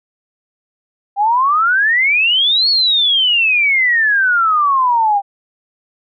sine exponential two-way sweep, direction up then down, 784 to 4435 to 784 Hz, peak -10 dBFS, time 1.16-5.22 s, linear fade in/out 50 ms, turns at 2.69 s, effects none

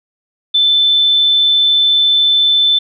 sine tone, 3526 Hz, A7, 3 cents sharp, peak -8 dBFS, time 0.54-2.79 s, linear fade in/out 10 ms, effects none

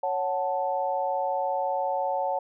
sine chord, F# minor, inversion second, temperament equal, 554.4 / 740 / 880 Hz, C#5 / F#5 / A5, 0 / 0 / 0 cents, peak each -29 dBFS, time 0.03-2.39 s, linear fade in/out 5 ms, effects none

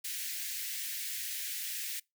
white high-pass noise, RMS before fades -38 dBFS, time 0.04-2 s, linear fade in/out 10 ms, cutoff 1700 Hz, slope 48 dB/octave, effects noise-tail reverb RT60 0.2 s tail -24 dB re dry

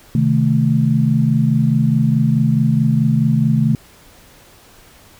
sine chord, A diminished, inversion first, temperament equal, 130.81 / 155.56 / 220 Hz, C3 / Eb3 / A3, 0 / 0 / 0 cents, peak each -16 dBFS, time 0.15-3.75 s, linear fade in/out 2 ms, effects pink hiss -46 dBFS RMS until 5.19 s

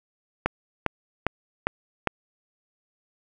click train, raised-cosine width 0.5 ms, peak -6 dBFS, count 5, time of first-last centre 0.46-2.073 s, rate 2.48 Hz, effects none

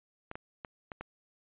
clicks, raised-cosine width 0.5 ms, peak -25 dBFS, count 5, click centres 0.314 / 0.355 / 0.648 / 0.918 / 1.01 s, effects resampled to 8000 Hz

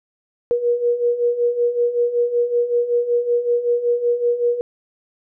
sine beating tone pair, 475.9 / 481.2 Hz, A#4 / B4, +36 / -45 cents, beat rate 5.3 Hz, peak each -22 / -17 dBFS, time 0.51-4.61 s, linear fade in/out 0 ms, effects none

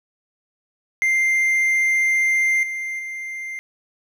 triangle tone with level steps, 2095 Hz, C7, 2 cents sharp, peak -14 / -23 / -26 dBFS, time 1.02-3.59 s, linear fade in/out 0 ms, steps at 2.63 / 2.99 s, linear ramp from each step 2 ms, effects none

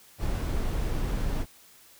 brown noise, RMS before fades -28 dBFS, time 0.18-1.46 s, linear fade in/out 50 ms, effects white hiss -55 dBFS RMS until 1.99 s

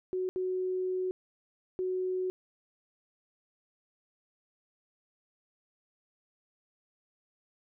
sine tone bursts at uneven times, 370 Hz, F#4, in tune, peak -29 dBFS, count 3, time 0.13-0.29 / 0.36-1.11 / 1.79-2.3 s, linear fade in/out 0 ms, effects none

